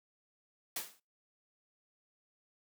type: noise with exponential decay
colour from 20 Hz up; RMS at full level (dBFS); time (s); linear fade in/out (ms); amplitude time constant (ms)
white; -34; 0.76-1; 5; 52
effects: noise-tail reverb RT60 0.3 s tail -26 dB re dry + high-pass 200 Hz 12 dB/octave